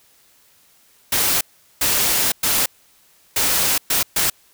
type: noise bursts at uneven times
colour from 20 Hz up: white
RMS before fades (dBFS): -18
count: 6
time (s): 1.12-1.41 / 1.81-2.32 / 2.43-2.66 / 3.36-3.78 / 3.9-4.03 / 4.16-4.3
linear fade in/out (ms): 5
effects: white hiss -55 dBFS RMS until 4.53 s